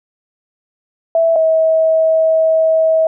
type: tone pair in turn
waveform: sine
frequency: 659.3 / 642.4 Hz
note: E5 / E5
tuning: 0 / -45 cents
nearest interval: unison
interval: 45 cents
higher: first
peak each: -9 dBFS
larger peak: neither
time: 1.15-1.36 / 1.36-3.07 s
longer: second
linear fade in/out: 2 ms
effects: none